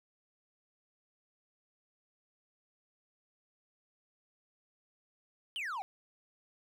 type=exponential sweep; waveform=triangle; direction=down; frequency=3197 to 728 Hz; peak=-34 dBFS; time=5.56-5.82 s; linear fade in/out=0 ms; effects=none